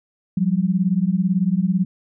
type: beating tone pair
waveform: sine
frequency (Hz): 176.1 / 194.1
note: F3 / G3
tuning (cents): +15 / -17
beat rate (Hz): 18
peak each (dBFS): -19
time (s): 0.37-1.85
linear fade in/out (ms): 5
effects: none